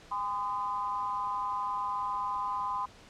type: tone with amplitude modulation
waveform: sine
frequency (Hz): 1019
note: C6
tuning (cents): -46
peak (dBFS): -26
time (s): 0.11-2.86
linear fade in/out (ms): 10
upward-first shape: sine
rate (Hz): 210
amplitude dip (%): 90
effects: pink hiss -54 dBFS RMS until 3.09 s + low-pass 6000 Hz 12 dB/octave